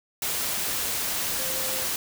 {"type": "tone in noise", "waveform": "sine", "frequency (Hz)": 524, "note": "C5", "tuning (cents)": 2, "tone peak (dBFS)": -37, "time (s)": [1.39, 1.85], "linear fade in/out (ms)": 2, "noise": "white", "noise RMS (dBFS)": -28, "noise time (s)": [0.22, 1.96], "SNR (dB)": -12, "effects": []}